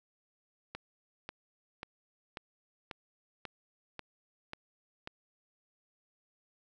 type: click train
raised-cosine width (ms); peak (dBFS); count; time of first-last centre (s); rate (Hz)
0.3; -24; 9; 0.75-5.074; 1.85
effects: none